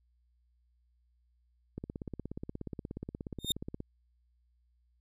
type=click train; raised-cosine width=3 ms; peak=-26 dBFS; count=35; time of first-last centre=1.78-3.804 s; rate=16.8 Hz
type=tone with exponential growth; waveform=40% pulse; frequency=3658 Hz; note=A#7; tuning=33 cents flat; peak=-23 dBFS; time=3.39-3.52 s; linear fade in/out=2 ms; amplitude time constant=28 ms
effects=added 60 Hz sine -68 dBFS peak until 5 s